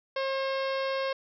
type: harmonic tone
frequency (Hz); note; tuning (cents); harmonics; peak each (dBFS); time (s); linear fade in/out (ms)
537; C5; +45; 1 / 2 / 3 / 4 / 5 / 6 / 7 / 8 / 9 / 10; -29 / -35 / -39 / -41 / -43 / -45 / -46 / -47 / -48 / -49; 0.16-1.13; 5
effects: none